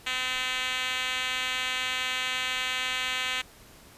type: tone with band-pass filter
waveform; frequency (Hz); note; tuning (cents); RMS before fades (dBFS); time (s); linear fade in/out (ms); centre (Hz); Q
5% pulse; 255.9; C4; -38; -30; 0.06-3.42; 10; 3200; 1.1
effects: pink hiss -52 dBFS RMS until 3.97 s + resampled to 32000 Hz